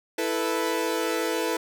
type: chord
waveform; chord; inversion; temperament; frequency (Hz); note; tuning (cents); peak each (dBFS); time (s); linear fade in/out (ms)
sawtooth; E suspended fourth; none; equal; 329.6 / 440 / 493.9; E4 / A4 / B4; 0 / 0 / 0; -25; 0.18-1.57; 5
effects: none